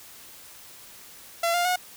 sawtooth tone with pitch steps, 678 / 701.5 / 725.8 Hz, E5 / F5 / F#5, +49 / +8 / -34 cents, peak -18 dBFS, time 1.43-1.76 s, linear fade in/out 5 ms, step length 110 ms, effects white hiss -47 dBFS RMS until 1.96 s

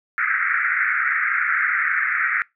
pink band-pass noise, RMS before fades -21 dBFS, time 0.18-2.42 s, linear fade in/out 0 ms, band 1300 to 2200 Hz, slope 96 dB/octave, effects noise-tail reverb RT60 0.2 s tail -23 dB re dry

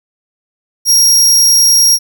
sawtooth tone, 5610 Hz, F8, 7 cents sharp, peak -3 dBFS, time 0.85-1.99 s, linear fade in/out 50 ms, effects none

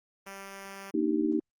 5% pulse tone, 196 Hz, G3, in tune, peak -30 dBFS, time 0.26-0.91 s, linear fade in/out 10 ms
sine chord, Eb major seventh, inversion second, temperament just, 233.3 / 291.7 / 311.1 / 388.9 Hz, Bb3 / D4 / Eb4 / G4, +2 / -12 / 0 / -14 cents, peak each -32 / -32 / -27 / -32 dBFS, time 0.94-1.4 s, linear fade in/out 5 ms
effects Opus 24 kbps

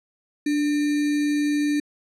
sine tone with sample-and-hold, 293.7 Hz, D4, in tune, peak -19 dBFS, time 0.46-1.8 s, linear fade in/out 5 ms, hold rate 2100 Hz, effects low-pass 9000 Hz 12 dB/octave

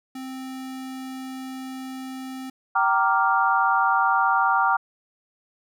square tone, 261.6 Hz, C4, in tune, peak -33 dBFS, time 0.15-2.5 s, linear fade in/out 5 ms
sine chord, G minor seventh, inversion none, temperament equal with one note detuned, 773.6 / 932.3 / 1174.7 / 1396.9 Hz, G5 / Bb5 / D6 / F6, -23 / 0 / 0 / 0 cents, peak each -23 dBFS, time 2.75-4.77 s, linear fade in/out 10 ms
effects none

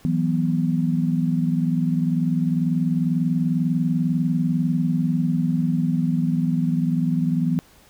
sine chord, E suspended second, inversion none, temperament equal, 164.81 / 185 / 246.9 Hz, E3 / F#3 / B3, 0 / 0 / 0 cents, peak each -21 / -25 / -23 dBFS, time 0.05-7.59 s, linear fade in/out 0 ms, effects pink hiss -53 dBFS RMS until 7.89 s

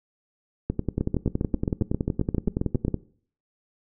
two click trains, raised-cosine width 3 ms, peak -11 / -11 dBFS, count 15 / 25, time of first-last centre 1.01-2.882 / 0.7-2.943 s, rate 7.48 / 10.7 Hz, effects noise-tail reverb RT60 0.5 s tail -19 dB re dry

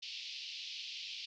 pink band-pass noise, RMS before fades -45 dBFS, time 0.02-1.26 s, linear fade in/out 10 ms, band 2600 to 5200 Hz, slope 48 dB/octave, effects none

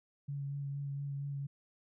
sine tone with vibrato, 140.7 Hz, C#3, 26 cents sharp, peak -36 dBFS, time 0.28-1.47 s, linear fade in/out 10 ms, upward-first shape sine, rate 4.3 Hz, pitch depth 16 cents each way, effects none

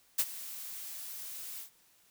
blue noise with ADSR envelope, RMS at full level -26 dBFS, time 0.18-1.7 s, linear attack 14 ms, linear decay 50 ms, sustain -17 dB, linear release 100 ms, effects white hiss -66 dBFS RMS until 2.1 s

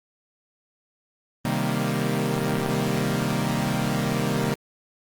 sawtooth chord, C minor seventh, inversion none, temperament equal, 130.81 / 155.56 / 196 / 233.1 Hz, C3 / Eb3 / G3 / Bb3, 0 / 0 / 0 / 0 cents, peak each -24 dBFS, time 1.45-4.54 s, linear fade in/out 0 ms, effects Opus 24 kbps

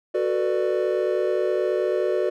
triangle chord, B minor seventh, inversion second, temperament just, 370.4 / 444.5 / 493.9 / 592.7 Hz, F#4 / A4 / B4 / D5, +2 / +18 / 0 / +16 cents, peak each -22 / -26 / -25 / -24 dBFS, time 0.14-2.3 s, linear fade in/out 10 ms, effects none

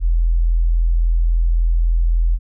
sine tone, 41.82 Hz, E1, 26 cents sharp, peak -12 dBFS, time 0-2.39 s, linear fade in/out 50 ms, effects none

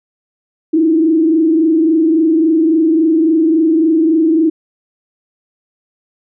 sine tone with frequency modulation, 321.8 Hz, E4, 42 cents flat, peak -8 dBFS, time 0.73-4.5 s, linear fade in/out 10 ms, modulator 23.6 Hz, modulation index 0.71, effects none

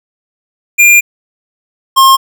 square tone pair in turn, 2400 / 1069.1 Hz, D7 / C6, +37 / +37 cents, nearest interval octave + major second, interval 1400 cents, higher first, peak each -3 dBFS, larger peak neither, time 0.78-1.01 / 1.96-2.17 s, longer first, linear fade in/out 20 ms, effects none

